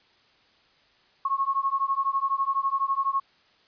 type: beating tone pair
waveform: sine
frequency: 1086 / 1098 Hz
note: C#6 / C#6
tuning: -36 / -17 cents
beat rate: 12 Hz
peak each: -26 dBFS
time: 1.25-3.2 s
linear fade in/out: 5 ms
effects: white hiss -61 dBFS RMS until 3.67 s + resampled to 11025 Hz